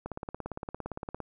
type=click train; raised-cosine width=1 ms; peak=-22 dBFS; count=21; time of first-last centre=0.06-1.203 s; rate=17.5 Hz; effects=none